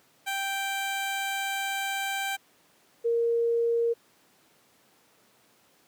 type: tone pair in turn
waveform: 15% pulse / sine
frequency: 784 / 466.2 Hz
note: G5 / A#4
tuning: 0 / 0 cents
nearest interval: major sixth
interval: 900 cents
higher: first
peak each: -22 dBFS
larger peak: neither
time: 0.26-2.37 / 3.04-3.94 s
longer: first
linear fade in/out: 20 ms
effects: pink hiss -62 dBFS RMS until 5.87 s + high-pass 200 Hz 12 dB/octave